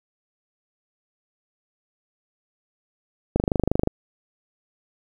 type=click train; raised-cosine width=2 ms; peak=-6 dBFS; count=14; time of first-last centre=3.36-3.874 s; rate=25.3 Hz; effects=8-bit